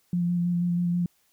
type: tone with vibrato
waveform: sine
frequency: 174.61 Hz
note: F3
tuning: in tune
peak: -22 dBFS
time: 0.13-1.06 s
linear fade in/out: 2 ms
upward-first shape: square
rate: 6.2 Hz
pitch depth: 14 cents each way
effects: white hiss -67 dBFS RMS until 1.32 s